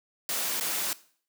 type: noise with dropouts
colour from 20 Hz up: white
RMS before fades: -30 dBFS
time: 0.29-0.93 s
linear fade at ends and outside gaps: 1 ms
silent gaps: 0.599-0.609 s
effects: noise-tail reverb RT60 0.5 s tail -18 dB re dry + high-pass 200 Hz 12 dB/octave